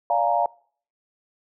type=chord; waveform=sine; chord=Bb dominant seventh; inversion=first; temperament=just; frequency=582.7 / 699.2 / 839.1 / 932.3 Hz; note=D5 / F5 / Ab5 / Bb5; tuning=-14 / +2 / +18 / 0 cents; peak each=-26 / -21 / -26 / -24 dBFS; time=0.1-0.46 s; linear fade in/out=2 ms; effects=noise-tail reverb RT60 0.5 s tail -23 dB re dry